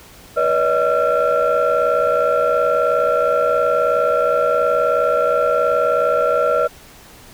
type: tone cluster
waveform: sine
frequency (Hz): 488.1 / 571 / 630 / 1363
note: B4 / D5 / D#5 / F6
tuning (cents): -20 / -49 / +21 / -43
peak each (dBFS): -18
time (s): 0.36-6.68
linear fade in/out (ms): 20
effects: tanh soft clip ceiling -8 dBFS + pink hiss -43 dBFS RMS until 7.33 s